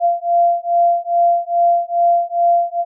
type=beating tone pair; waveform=sine; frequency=689 / 691.4 Hz; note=F5 / F5; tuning=-24 / -18 cents; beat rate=2.4 Hz; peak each=-15 dBFS; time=0-2.85 s; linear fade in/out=50 ms; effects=none